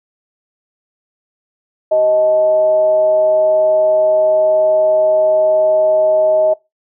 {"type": "tone with frequency modulation", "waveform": "sine", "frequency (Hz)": 627, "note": "D#5", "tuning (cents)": 13, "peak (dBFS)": -9, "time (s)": [1.91, 6.54], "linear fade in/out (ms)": 10, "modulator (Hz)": 243, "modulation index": 0.28, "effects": ["noise-tail reverb RT60 0.2 s tail -21 dB re dry"]}